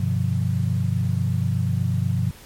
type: tone cluster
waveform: sine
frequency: 98 / 126.1 / 150.8 / 174.5 Hz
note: G2 / B2 / D3 / F3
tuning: 0 / +36 / +46 / -1 cents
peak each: -23 / -23 / -31 / -26 dBFS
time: 0-2.31 s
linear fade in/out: 5 ms
effects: pink hiss -46 dBFS RMS until 2.45 s + MP3 64 kbps